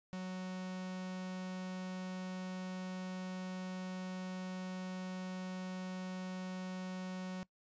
45% pulse tone, 185 Hz, F#3, in tune, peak -40 dBFS, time 0.13-7.43 s, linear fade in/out 0 ms, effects noise-tail reverb RT60 0.1 s tail -21 dB re dry + resampled to 16000 Hz

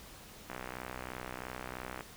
click train, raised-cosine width 0.5 ms, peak -25 dBFS, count 96, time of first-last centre 0.5-2.008 s, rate 63 Hz, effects pink hiss -52 dBFS RMS until 2.16 s

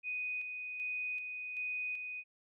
sine tone with tremolo, 2491 Hz, D#7, 1 cent sharp, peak -35 dBFS, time 0.03-2.24 s, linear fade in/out 50 ms, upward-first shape square, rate 1.3 Hz, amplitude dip 40%, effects none

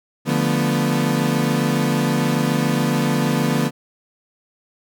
35% pulse chord, B half-diminished seventh, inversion first, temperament equal, 146.83 / 174.61 / 220 / 246.9 Hz, D3 / F3 / A3 / B3, 0 / 0 / 0 / 0 cents, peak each -20 / -22 / -22 / -20 dBFS, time 0.25-3.71 s, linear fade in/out 50 ms, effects none

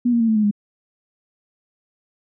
sine tone with pitch steps, 242.8 / 234.9 / 227.3 / 220 / 212.8 / 205.9 Hz, B3 / A#3 / A#3 / A3 / G#3 / G#3, -29 / +13 / -43 / 0 / +42 / -15 cents, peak -14 dBFS, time 0.05-0.512 s, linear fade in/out 10 ms, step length 77 ms, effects none

